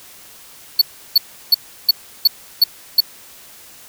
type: tone bursts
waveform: square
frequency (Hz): 4435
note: C#8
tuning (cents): 0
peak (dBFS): -7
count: 7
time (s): 0.79-3.005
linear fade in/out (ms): 5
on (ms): 25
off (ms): 340
effects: white hiss -42 dBFS RMS until 3.88 s